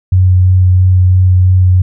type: tone with vibrato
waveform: sine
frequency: 92 Hz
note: F#2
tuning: 9 cents flat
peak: -4 dBFS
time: 0.12-1.82 s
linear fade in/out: 5 ms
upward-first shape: sine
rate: 3 Hz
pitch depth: 12 cents each way
effects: none